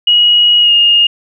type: tone with pitch glide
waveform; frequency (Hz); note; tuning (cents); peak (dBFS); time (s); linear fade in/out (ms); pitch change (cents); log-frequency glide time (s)
sine; 2900 to 2842; F#7 to F7; -35 to +30; -5; 0.07-1.07; 5; -35; 0.61-0.72
effects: none